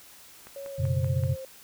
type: click train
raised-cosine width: 0.5 ms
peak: -30 dBFS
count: 5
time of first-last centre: 0.47-1.236 s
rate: 5.22 Hz
type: tone with pitch glide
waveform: sine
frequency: 554.4 to 528.4 Hz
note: C#5 to C5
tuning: 0 to +17 cents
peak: -36 dBFS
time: 0.56-1.45 s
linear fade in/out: 2 ms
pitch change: -83 cents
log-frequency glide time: 0.7-0.97 s
type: chord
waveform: sine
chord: F# suspended fourth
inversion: none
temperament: equal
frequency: 92.5 / 123.47 / 138.59 Hz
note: F#2 / B2 / C#3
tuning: 0 / 0 / 0 cents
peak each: -28 dBFS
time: 0.78-1.36 s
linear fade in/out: 20 ms
effects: white hiss -51 dBFS RMS until 1.63 s